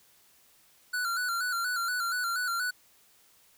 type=tone with vibrato; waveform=square; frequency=1429 Hz; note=F6; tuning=39 cents sharp; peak=-29 dBFS; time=0.93-2.71 s; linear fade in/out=10 ms; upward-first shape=square; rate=4.2 Hz; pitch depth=63 cents each way; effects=white hiss -62 dBFS RMS until 3.57 s